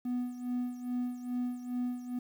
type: tone with tremolo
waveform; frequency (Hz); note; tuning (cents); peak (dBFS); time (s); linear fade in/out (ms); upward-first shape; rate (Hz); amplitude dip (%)
triangle; 246.9; B3; 0; -27; 0.05-2.19; 5; sine; 2.4; 75
effects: tanh soft clip ceiling -23 dBFS + 10-bit